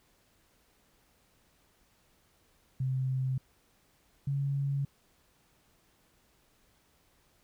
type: tone pair in turn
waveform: sine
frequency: 130.8 / 139.44 Hz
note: C3 / C#3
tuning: 0 / +11 cents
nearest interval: minor second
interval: 111 cents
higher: second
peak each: -28 dBFS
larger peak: neither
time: 2.8-3.38 / 4.27-4.85 s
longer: neither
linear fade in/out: 5 ms
effects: pink hiss -68 dBFS RMS until 7.43 s